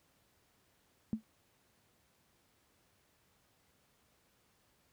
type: tone with exponential decay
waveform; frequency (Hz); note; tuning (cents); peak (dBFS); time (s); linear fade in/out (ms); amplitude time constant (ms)
sine; 220; A3; 0; -27; 1.13-1.23; 0; 20
effects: pink hiss -72 dBFS RMS until 4.92 s + high-pass 60 Hz 12 dB/octave